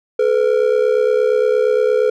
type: ring-modulated tone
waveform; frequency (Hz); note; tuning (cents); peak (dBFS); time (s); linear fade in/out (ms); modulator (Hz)
triangle; 465.8; A#4; -1; -7; 0.19-2.1; 5; 34.3
effects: none